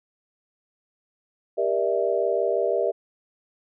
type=chord; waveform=sine; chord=E half-diminished seventh; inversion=first; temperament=just; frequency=395.6 / 474.7 / 593.3 / 659.3 Hz; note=G4 / Bb4 / D5 / E5; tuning=+16 / +31 / +18 / 0 cents; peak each=-26 dBFS; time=1.57-2.92 s; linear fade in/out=20 ms; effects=none